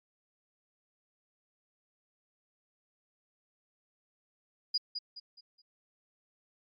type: tone with echo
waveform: sine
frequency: 4895 Hz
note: D#8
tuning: 29 cents flat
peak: -24 dBFS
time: 4.74-4.78 s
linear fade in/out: 10 ms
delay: 210 ms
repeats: 4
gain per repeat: -9 dB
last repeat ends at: 5.62 s
effects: tanh soft clip ceiling -24 dBFS + MP3 48 kbps